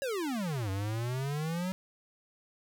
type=exponential two-way sweep; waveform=square; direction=down then up; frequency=569 to 94.3 to 190.1 Hz; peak=-32 dBFS; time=0.02-1.72 s; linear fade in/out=0 ms; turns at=0.7 s; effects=none